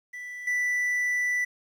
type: tone with level steps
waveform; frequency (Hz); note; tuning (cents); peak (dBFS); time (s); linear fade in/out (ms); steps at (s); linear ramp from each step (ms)
triangle; 1975.5; B6; 0; -34 / -22; 0.13-1.45; 10; 0.47; 5
effects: 10-bit